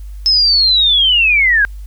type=linear sweep; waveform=sine; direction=down; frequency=5240 to 1568 Hz; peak=-8 dBFS; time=0.26-1.65 s; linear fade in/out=0 ms; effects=added 50 Hz sine -26 dBFS peak until 1.86 s + white hiss -52 dBFS RMS until 1.86 s